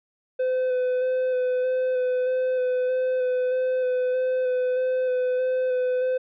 triangle tone with vibrato, 508 Hz, B4, 49 cents sharp, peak -19 dBFS, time 0.39-6.18 s, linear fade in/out 10 ms, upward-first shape square, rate 1.6 Hz, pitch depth 13 cents each way, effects resampled to 8000 Hz

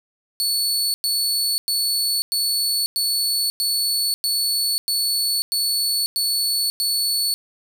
sawtooth tone bursts, 4435 Hz, C#8, in tune, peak -16 dBFS, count 11, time 0.4-7.34 s, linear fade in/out 0 ms, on 540 ms, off 100 ms, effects none

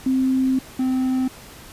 sine / triangle tone pair in turn, 261.6 / 258.7 Hz, C4 / C4, 0 / -19 cents, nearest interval unison, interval 19 cents, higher first, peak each -16 dBFS, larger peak neither, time 0.06-0.59 / 0.79-1.28 s, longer first, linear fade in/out 5 ms, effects pink hiss -42 dBFS RMS until 1.72 s + resampled to 32000 Hz

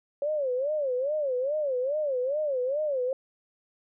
sine tone with vibrato, 553 Hz, C#5, 4 cents flat, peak -25 dBFS, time 0.22-3.13 s, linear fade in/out 2 ms, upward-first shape sine, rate 2.4 Hz, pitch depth 190 cents each way, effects none

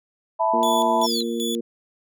sine chord, E suspended fourth, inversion none, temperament just, 659.3 / 879 / 988.9 Hz, E5 / A5 / B5, 0 / -2 / +2 cents, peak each -22 dBFS, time 0.39-1.07 s, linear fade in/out 20 ms
harmonic tone, 116.5 Hz, A#2, 1 cent flat, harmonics 2 / 3 / 4, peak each -26 / -28 / -29 dBFS, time 0.53-1.61 s, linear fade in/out 10 ms
sawtooth tone with tremolo, 3438 Hz, A7, 41 cents flat, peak -24 dBFS, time 0.63-1.55 s, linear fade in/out 0 ms, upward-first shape square, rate 2.6 Hz, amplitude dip 80%
sine linear sweep, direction down, 5670 to 3850 Hz, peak -25 dBFS, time 1.03-1.23 s, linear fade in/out 10 ms
effects none

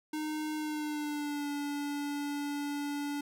square tone with pitch glide, 307.2 to 288.3 Hz, D#4 to D4, -22 to -32 cents, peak -34 dBFS, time 0.13-3.21 s, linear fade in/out 5 ms, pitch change -110 cents, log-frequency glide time 0.56-1.49 s, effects none

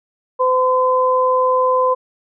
sine tone pair together, 510.5 / 1021 Hz, C5 / C6, -43 / -43 cents, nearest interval octave, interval 1200 cents, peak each -15 dBFS, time 0.39-1.95 s, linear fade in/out 20 ms, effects none

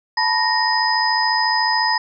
sine tone cluster, 882 / 976 / 1858 / 5020 Hz, A5 / B5 / A#6 / D#8, +4 / -21 / -6 / +15 cents, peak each -21 dBFS, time 0.17-1.98 s, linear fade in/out 5 ms, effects none

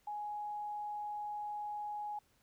sine tone, 834 Hz, G#5, 7 cents sharp, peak -38 dBFS, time 0.07-2.19 s, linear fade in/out 5 ms, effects pink hiss -72 dBFS RMS until 2.42 s

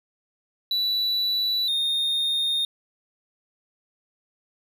triangle tone pair in turn, 3951 / 3677 Hz, B7 / A#7, 0 / -24 cents, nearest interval minor second, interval 124 cents, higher first, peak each -20 dBFS, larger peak neither, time 0.71-1.68 / 1.68-2.65 s, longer neither, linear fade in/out 2 ms, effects none

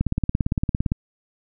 click train, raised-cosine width 5 ms, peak -8 dBFS, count 17, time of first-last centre 0.01-0.919 s, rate 17.6 Hz, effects none

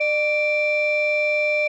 sine tone pair together, 600 / 2356 Hz, D5 / D7, +37 / +5 cents, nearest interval 2 octaves, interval 2368 cents, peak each -19 dBFS, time 0-1.68 s, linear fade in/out 10 ms, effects tanh soft clip ceiling -14 dBFS

